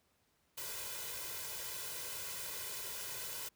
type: noise with comb filter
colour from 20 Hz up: white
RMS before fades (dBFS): -43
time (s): 0.57-3.49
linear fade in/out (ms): 10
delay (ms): 2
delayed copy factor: +0.75
effects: pink hiss -75 dBFS RMS until 3.55 s + high-pass 60 Hz 12 dB/octave